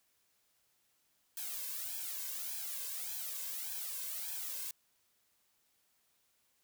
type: noise with flanger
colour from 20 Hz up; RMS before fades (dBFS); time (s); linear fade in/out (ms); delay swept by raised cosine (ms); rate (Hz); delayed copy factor
blue; -41; 1.37-4.71; 2; 1.2 to 1.93; 1.7; +0.9
effects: white hiss -75 dBFS RMS until 6.63 s